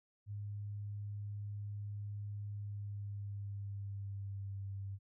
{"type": "tone with pitch glide", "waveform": "sine", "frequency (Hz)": [102.7, 98.35], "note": ["G#2", "G2"], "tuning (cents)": [-19, 6], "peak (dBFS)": -40, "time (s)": [0.26, 4.99], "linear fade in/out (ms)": 50, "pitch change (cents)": -75, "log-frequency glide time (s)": [2.51, 4.62], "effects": []}